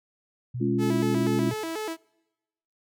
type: tone with pitch glide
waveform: sine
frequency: 123.47 to 122.69 Hz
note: B2 to B2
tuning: 0 to -11 cents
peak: -29 dBFS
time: 0.54-1.54 s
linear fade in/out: 10 ms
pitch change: -11 cents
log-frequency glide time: 0.74-1.08 s
type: chord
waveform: sine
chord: Db major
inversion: second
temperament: equal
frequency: 207.7 / 277.2 / 349.2 Hz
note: Ab3 / Db4 / F4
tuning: 0 / 0 / 0 cents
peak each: -27 dBFS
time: 0.6-1.51 s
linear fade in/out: 20 ms
type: tone with vibrato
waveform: sawtooth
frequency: 375.8 Hz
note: F#4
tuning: 27 cents sharp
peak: -26 dBFS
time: 0.78-1.97 s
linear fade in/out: 50 ms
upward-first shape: square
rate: 4.1 Hz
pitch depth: 240 cents each way
effects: noise-tail reverb RT60 1.0 s tail -26 dB re dry